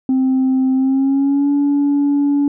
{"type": "tone with pitch glide", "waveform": "sine", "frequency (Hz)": [261.6, 285.3], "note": ["C4", "C#4"], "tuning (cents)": [0, 50], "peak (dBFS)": -10, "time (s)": [0.09, 2.48], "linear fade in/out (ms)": 2, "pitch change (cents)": 150, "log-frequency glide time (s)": [0.74, 1.5], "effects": ["tanh soft clip ceiling -10 dBFS"]}